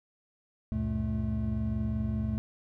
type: tone cluster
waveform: triangle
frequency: 70.3 / 91.3 / 116.1 / 216.7 Hz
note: C#2 / F#2 / A#2 / A3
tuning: +25 / -23 / -7 / -26 cents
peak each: -32 / -35 / -32 / -30 dBFS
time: 0.72-2.38 s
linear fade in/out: 0 ms
effects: none